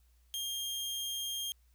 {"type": "tone", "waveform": "sawtooth", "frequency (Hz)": 3215, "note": "G7", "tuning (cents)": 43, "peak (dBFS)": -32, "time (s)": [0.34, 1.52], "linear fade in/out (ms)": 0, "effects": ["added 60 Hz sine -63 dBFS peak until 1.74 s", "white hiss -75 dBFS RMS until 1.74 s"]}